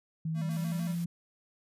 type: tone with pitch glide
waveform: sine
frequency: 160.3 to 170.82 Hz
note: E3 to F3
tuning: -48 to -38 cents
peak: -30 dBFS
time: 0.25-1.06 s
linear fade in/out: 5 ms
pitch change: +110 cents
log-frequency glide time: 0.46-0.85 s
type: tone with vibrato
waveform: square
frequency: 210 Hz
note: G#3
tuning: 19 cents sharp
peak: -40 dBFS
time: 0.34-0.96 s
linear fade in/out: 50 ms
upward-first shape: square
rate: 6.6 Hz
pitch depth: 130 cents each way
type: noise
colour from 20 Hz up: white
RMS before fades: -50 dBFS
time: 0.5-1.05 s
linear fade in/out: 10 ms
effects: resampled to 32000 Hz